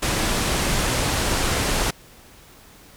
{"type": "low-pass noise", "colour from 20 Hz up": "pink", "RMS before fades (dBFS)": -22, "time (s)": [0.02, 1.91], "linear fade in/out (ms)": 10, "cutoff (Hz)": 11000, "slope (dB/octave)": 24, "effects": ["pink hiss -48 dBFS RMS until 2.96 s"]}